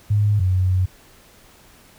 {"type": "tone pair in turn", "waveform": "sine", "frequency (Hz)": [103.83, 92.5], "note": ["G#2", "F#2"], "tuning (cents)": [0, 0], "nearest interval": "major second", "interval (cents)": 200, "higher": "first", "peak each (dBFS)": [-14, -15], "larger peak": "first", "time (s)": [[0.1, 0.4], [0.4, 0.86]], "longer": "second", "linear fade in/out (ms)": 10, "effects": ["pink hiss -50 dBFS RMS until 1.98 s"]}